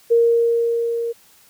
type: tone with level ramp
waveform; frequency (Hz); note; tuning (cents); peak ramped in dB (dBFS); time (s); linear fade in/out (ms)
sine; 466.2; A#4; 0; -10 to -21; 0.1-1.13; 20
effects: white hiss -52 dBFS RMS until 1.49 s